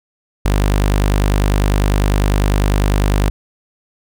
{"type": "tone", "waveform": "sawtooth", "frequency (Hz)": 50, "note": "G1", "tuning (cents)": 35, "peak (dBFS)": -8, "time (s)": [0.45, 3.3], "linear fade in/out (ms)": 5, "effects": []}